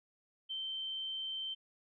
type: tone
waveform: sine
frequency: 3111 Hz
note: G7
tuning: 14 cents flat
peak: -37 dBFS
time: 0.49-1.55 s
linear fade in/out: 20 ms
effects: none